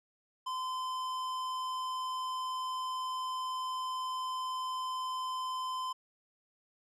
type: tone with tanh clipping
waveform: sine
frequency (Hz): 1027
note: C6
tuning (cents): -33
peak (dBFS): -36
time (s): 0.46-5.93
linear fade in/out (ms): 10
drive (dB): 15
effects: none